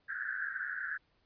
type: band-pass noise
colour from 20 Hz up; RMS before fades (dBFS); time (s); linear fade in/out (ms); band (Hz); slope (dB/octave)
pink; -38; 0.08-0.98; 20; 1500 to 1700; 96
effects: pink hiss -73 dBFS RMS until 1.25 s + resampled to 11025 Hz